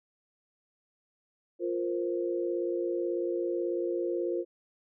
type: chord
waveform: sine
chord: F suspended fourth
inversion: none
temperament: just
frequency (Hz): 349.2 / 465.6 / 523.8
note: F4 / Bb4 / C5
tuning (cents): 0 / -2 / +2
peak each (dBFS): -30 / -35 / -35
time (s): 1.59-4.45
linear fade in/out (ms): 50
effects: none